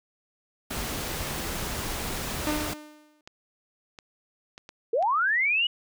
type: noise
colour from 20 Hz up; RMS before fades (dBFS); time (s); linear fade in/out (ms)
pink; -32; 0.7-2.74; 10
type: tone with exponential decay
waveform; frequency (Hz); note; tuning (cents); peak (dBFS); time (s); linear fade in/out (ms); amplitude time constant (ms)
sawtooth; 301.8; D4; +47; -20; 2.47-3.21; 1; 160
type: clicks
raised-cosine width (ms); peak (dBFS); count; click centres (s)
0.2; -26; 6; 2.685 / 3.275 / 3.988 / 4.579 / 4.691 / 5.026
type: linear sweep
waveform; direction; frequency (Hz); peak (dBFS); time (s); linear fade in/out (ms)
sine; up; 421.7 to 2960; -21; 4.93-5.67; 5
effects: none